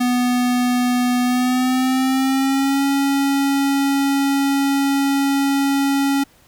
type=tone with pitch glide; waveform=square; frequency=246.9 to 277.1 Hz; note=B3 to C#4; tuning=0 to -1 cents; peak=-16 dBFS; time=0-6.24 s; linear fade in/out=10 ms; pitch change=+199 cents; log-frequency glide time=1.23-2.84 s; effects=pink hiss -53 dBFS RMS until 6.47 s